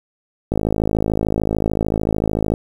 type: click train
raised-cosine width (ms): 2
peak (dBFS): -5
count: 109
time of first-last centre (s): 0.52-2.539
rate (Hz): 53.5
effects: 7-bit